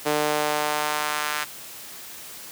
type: tone with high-pass filter sweep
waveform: sawtooth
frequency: 150 Hz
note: D3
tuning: 37 cents sharp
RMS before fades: -25 dBFS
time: 0.05-1.45 s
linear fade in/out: 20 ms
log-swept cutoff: 430 to 1400 Hz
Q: 1.3
effects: white hiss -40 dBFS RMS until 2.51 s + high-pass 80 Hz 12 dB/octave